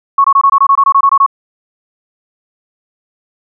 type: tone bursts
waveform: sine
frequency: 1104 Hz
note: C#6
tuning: 7 cents flat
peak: -4 dBFS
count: 13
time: 0.18-1.263 s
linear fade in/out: 5 ms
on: 63 ms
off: 22 ms
effects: none